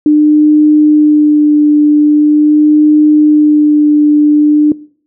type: tone with vibrato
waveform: sine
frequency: 300 Hz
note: D4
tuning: 37 cents sharp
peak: -3 dBFS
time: 0.06-4.72 s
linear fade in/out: 2 ms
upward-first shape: sine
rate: 0.43 Hz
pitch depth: 14 cents each way
effects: noise-tail reverb RT60 0.5 s tail -21 dB re dry